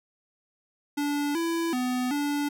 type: tone with pitch steps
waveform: square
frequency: 289.5 / 333.4 / 250.9 / 289.4 Hz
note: D4 / E4 / B3 / D4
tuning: -25 / +20 / +28 / -25 cents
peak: -26 dBFS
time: 0.97-2.49 s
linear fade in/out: 10 ms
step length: 380 ms
effects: none